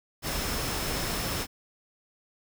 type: tone in noise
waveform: sine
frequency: 5274 Hz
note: E8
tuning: in tune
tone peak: -40 dBFS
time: 0.22-1.47 s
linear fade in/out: 50 ms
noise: pink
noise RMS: -31 dBFS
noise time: 0.22-1.47 s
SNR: -12 dB
effects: none